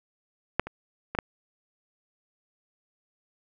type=clicks; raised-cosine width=0.5 ms; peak=-6 / -21 / -17 / -7 dBFS; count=4; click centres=0.596 / 0.67 / 1.15 / 1.188 s; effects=none